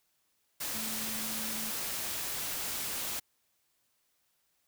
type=tone in noise; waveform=sine; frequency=220 Hz; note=A3; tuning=in tune; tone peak=-43 dBFS; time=0.74-1.71 s; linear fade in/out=10 ms; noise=white; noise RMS=-36 dBFS; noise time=0.6-3.2 s; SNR=-10 dB; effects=white hiss -75 dBFS RMS until 4.67 s